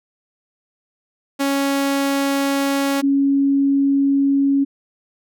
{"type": "tone pair in turn", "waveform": ["sawtooth", "sine"], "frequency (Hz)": [277.2, 277.2], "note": ["C#4", "C#4"], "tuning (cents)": [0, 0], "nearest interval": "unison", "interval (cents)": 0, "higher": "neither", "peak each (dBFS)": -13, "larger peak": "neither", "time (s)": [[1.39, 3.02], [3.02, 4.65]], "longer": "neither", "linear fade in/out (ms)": 20, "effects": []}